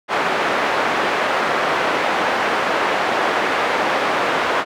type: band-pass noise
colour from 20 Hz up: pink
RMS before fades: -19 dBFS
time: 0.08-4.65 s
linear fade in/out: 50 ms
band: 490 to 2000 Hz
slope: 12 dB/octave
effects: none